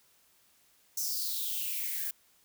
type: noise with high-pass filter sweep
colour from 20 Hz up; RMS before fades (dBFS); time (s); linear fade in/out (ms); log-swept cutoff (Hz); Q
violet; -34; 0.97-2.11; 5; 6000 to 1600; 5.9
effects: white hiss -66 dBFS RMS until 2.44 s